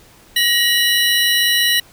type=tone cluster; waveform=square; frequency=1891 / 2935 / 3953 Hz; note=A#6 / F#7 / B7; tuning=+24 / -15 / +1 cents; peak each=-18 dBFS; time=0.36-1.8 s; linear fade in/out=5 ms; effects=pink hiss -47 dBFS RMS until 1.92 s